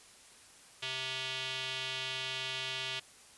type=tone with band-pass filter; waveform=square; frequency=130.81 Hz; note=C3; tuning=in tune; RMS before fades=-38 dBFS; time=0.82-3 s; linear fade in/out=10 ms; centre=3200 Hz; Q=2.8; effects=white hiss -57 dBFS RMS until 3.37 s + resampled to 24000 Hz